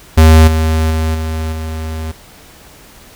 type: tone with level steps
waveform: square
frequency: 79.5 Hz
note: D#2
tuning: 38 cents sharp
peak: -3 / -11 / -13 / -17 / -20 dBFS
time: 0.17-2.12 s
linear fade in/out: 10 ms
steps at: 0.47 / 0.9 / 1.14 / 1.52 s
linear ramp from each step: 10 ms
effects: pink hiss -40 dBFS RMS until 3.15 s